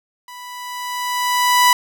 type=tone with level ramp; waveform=sawtooth; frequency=987.8 Hz; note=B5; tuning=in tune; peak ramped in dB=-31 to -5 dBFS; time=0.28-1.73 s; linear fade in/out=2 ms; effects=none